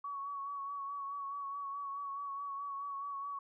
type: tone with vibrato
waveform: sine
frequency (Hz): 1122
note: C#6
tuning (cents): +21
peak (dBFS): -38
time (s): 0.04-3.39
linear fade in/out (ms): 5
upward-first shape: sine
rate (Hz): 4.7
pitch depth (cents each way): 30
effects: none